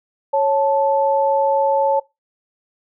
sine tone pair together, 552 / 876.2 Hz, C#5 / A5, -7 / -7 cents, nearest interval minor sixth, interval 800 cents, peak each -16 / -17 dBFS, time 0.33-2 s, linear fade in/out 10 ms, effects noise-tail reverb RT60 0.2 s tail -21 dB re dry

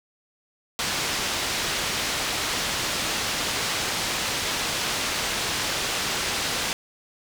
white low-pass noise, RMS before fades -27 dBFS, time 0.79-6.73 s, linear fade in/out 0 ms, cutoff 5300 Hz, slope 12 dB/octave, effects none

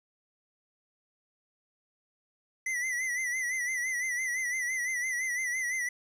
square tone with vibrato, 2000 Hz, B6, 21 cents sharp, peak -30 dBFS, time 2.66-5.89 s, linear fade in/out 5 ms, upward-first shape sine, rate 5.9 Hz, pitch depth 74 cents each way, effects low-pass 11000 Hz 12 dB/octave + 10-bit

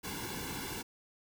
pink noise with comb filter, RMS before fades -40 dBFS, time 0.03-0.83 s, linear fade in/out 20 ms, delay 1.6 ms, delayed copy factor -0.8, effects none

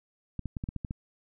clicks, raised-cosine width 5 ms, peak -21 dBFS, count 8, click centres 0.393 / 0.457 / 0.568 / 0.639 / 0.689 / 0.763 / 0.848 / 0.909 s, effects none

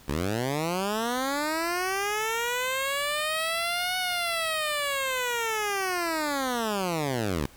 10% pulse linear two-way sweep, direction up then down, 65 to 740 to 65 Hz, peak -18 dBFS, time 0.08-7.46 s, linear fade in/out 5 ms, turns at 3.98 s, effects pink hiss -53 dBFS RMS until 7.56 s

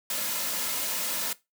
white noise with comb filter, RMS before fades -30 dBFS, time 0.1-1.33 s, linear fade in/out 2 ms, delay 2.6 ms, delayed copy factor -0.55, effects noise-tail reverb RT60 0.2 s tail -18 dB re dry + high-pass 200 Hz 12 dB/octave

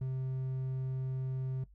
triangle tone, 130.81 Hz, C3, in tune, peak -31 dBFS, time 0.01-1.64 s, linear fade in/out 5 ms, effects noise-tail reverb RT60 0.1 s tail -17 dB re dry + added 50 Hz sine -56 dBFS peak until 1.74 s

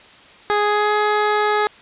15% pulse tone with pitch glide, 415.3 to 420.4 Hz, G#4 to G#4, 0 to +21 cents, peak -9 dBFS, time 0.5-1.67 s, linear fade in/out 0 ms, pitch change +21 cents, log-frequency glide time 0.61-0.93 s, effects white hiss -45 dBFS RMS until 1.81 s + resampled to 8000 Hz

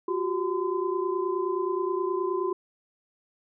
sine tone cluster, 357.6 / 387.1 / 1022 Hz, F4 / G4 / C6, +41 / -22 / -41 cents, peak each -28 / -29 / -32 dBFS, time 0.08-2.53 s, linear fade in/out 5 ms, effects none

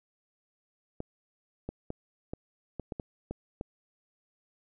clicks, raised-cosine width 2 ms, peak -22 dBFS, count 9, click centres 1.004 / 1.69 / 1.904 / 2.335 / 2.797 / 2.922 / 2.998 / 3.31 / 3.611 s, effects none

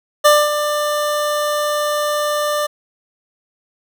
25% pulse tone with ADSR envelope, 594 Hz, D5, 20 cents sharp, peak -3 dBFS, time 0.24-2.67 s, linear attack 17 ms, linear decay 230 ms, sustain -10 dB, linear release 12 ms, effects none

